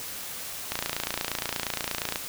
click train, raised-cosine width 0.2 ms, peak -10 dBFS, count 42, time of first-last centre 0.72-2.159 s, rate 28.5 Hz, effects white hiss -37 dBFS RMS until 2.28 s

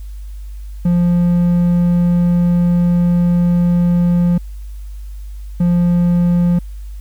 triangle tone pair in turn, 174.61 / 174.61 Hz, F3 / F3, 0 / 0 cents, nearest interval unison, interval 0 cents, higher neither, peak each -8 dBFS, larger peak neither, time 0.85-4.38 / 5.6-6.59 s, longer first, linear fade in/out 5 ms, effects added 50 Hz sine -26 dBFS peak until 7 s + white hiss -52 dBFS RMS until 7 s

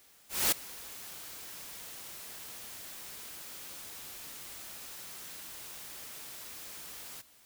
white noise with ADSR envelope, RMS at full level -25 dBFS, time 0.29-7.22 s, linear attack 230 ms, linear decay 6 ms, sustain -21 dB, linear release 15 ms, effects white hiss -61 dBFS RMS until 7.45 s

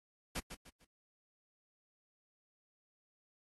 pink noise with echo, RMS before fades -39 dBFS, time 0.35-0.4 s, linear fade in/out 10 ms, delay 150 ms, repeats 3, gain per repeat -9 dB, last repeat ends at 0.85 s, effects AAC 32 kbps

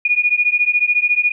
sine beating tone pair, 2442 / 2456 Hz, D#7 / D#7, -33 / -23 cents, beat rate 14 Hz, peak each -16 dBFS, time 0.05-1.32 s, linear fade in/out 5 ms, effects none

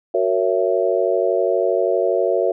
sine chord, F# dominant seventh, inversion none, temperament just, 370 / 462.5 / 555 / 666 Hz, F#4 / A#4 / C#5 / E5, 0 / -14 / +2 / +18 cents, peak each -21 dBFS, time 0.14-2.52 s, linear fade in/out 5 ms, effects none

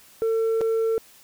sine tone with dropouts, 450 Hz, A4, 39 cents sharp, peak -17 dBFS, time 0.22-0.98 s, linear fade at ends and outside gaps 0 ms, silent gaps 0.609-0.614 s, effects tanh soft clip ceiling -19 dBFS + white hiss -52 dBFS RMS until 1.23 s

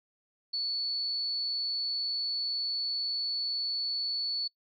sine tone, 4439 Hz, C#8, 2 cents sharp, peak -29 dBFS, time 0.53-4.48 s, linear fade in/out 10 ms, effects noise-tail reverb RT60 0.1 s tail -25 dB re dry

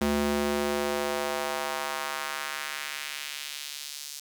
square tone with high-pass filter sweep, 72.5 Hz, D2, 22 cents flat, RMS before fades -31 dBFS, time 0.01-4.2 s, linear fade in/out 5 ms, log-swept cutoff 200 to 5300 Hz, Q 1.2, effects 8-bit

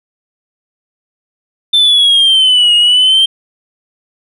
sine exponential two-way sweep, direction down then up, 3567 to 2863 to 3165 Hz, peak -3 dBFS, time 1.73-3.26 s, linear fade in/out 10 ms, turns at 2.75 s, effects tanh soft clip ceiling -4 dBFS

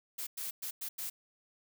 blue noise bursts at uneven times, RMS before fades -39 dBFS, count 5, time 0.18-0.27 / 0.37-0.51 / 0.62-0.71 / 0.81-0.89 / 0.98-1.1 s, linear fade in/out 10 ms, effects none

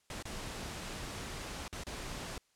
pink noise with dropouts, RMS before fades -42 dBFS, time 0.1-2.38 s, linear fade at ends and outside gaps 2 ms, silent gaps 0.226-0.253 / 1.68-1.727 / 1.837-1.867 s, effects white hiss -73 dBFS RMS until 2.55 s + low-pass 9000 Hz 12 dB/octave

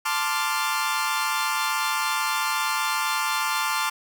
sawtooth chord, D minor seventh, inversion second, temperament equal, 880 / 1046.5 / 1174.7 / 1396.9 Hz, A5 / C6 / D6 / F6, 0 / 0 / 0 / 0 cents, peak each -25 dBFS, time 0.05-3.9 s, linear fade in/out 10 ms, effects none

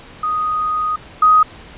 sine tone pair in turn, 1244.5 / 1253.2 Hz, D#6 / D#6, 0 / +12 cents, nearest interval unison, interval 12 cents, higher second, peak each -16 / -7 dBFS, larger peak second, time 0.23-0.96 / 1.22-1.43 s, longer first, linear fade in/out 5 ms, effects pink hiss -39 dBFS RMS until 1.77 s + resampled to 8000 Hz

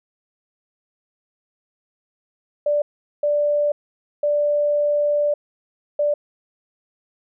sine tone bursts at uneven times, 587.3 Hz, D5, in tune, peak -16 dBFS, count 4, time 2.66-2.82 / 3.23-3.72 / 4.23-5.34 / 5.99-6.14 s, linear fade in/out 5 ms, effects none

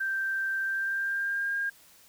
sine tone with pitch glide, 1568 to 1613.9 Hz, G6 to G6, 0 to +50 cents, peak -27 dBFS, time 0-1.7 s, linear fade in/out 10 ms, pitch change +50 cents, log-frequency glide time 0.62-1.56 s, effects white hiss -57 dBFS RMS until 2.08 s

